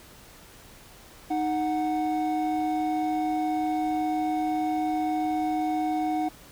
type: tone pair together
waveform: triangle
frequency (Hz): 310 / 737.3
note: D#4 / F#5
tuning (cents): -6 / -6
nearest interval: octave + minor third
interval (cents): 1500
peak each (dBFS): -25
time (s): 1.3-6.29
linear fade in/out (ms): 10
effects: pink hiss -50 dBFS RMS until 6.51 s